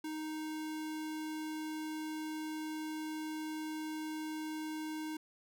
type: tone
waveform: square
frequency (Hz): 311.1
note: D#4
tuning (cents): 0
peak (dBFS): -39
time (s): 0.04-5.17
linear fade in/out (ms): 5
effects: none